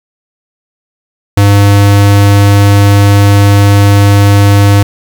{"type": "tone", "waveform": "square", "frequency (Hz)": 100.9, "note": "G#2", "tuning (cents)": -49, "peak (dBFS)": -3, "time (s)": [1.37, 4.83], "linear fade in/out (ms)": 5, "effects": ["7-bit"]}